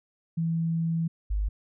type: tone pair in turn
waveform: sine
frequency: 164.81 / 51.08 Hz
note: E3 / G#1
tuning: 0 / -28 cents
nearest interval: octave + minor sixth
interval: 2028 cents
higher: first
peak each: -24 dBFS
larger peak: neither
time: 0.37-1.08 / 1.3-1.49 s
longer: first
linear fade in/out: 10 ms
effects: none